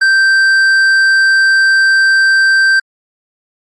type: tone with tanh clipping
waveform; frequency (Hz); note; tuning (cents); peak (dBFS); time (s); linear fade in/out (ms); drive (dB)
triangle; 1565; G6; -3; -8; 0.01-2.8; 10; 12
effects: Opus 48 kbps